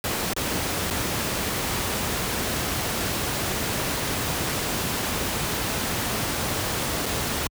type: noise with dropouts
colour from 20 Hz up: pink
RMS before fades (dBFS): -26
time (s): 0.04-7.47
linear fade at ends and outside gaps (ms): 1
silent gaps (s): 0.334-0.364 / 0.902-0.908 / 7.058-7.062
effects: high-pass 60 Hz 12 dB/octave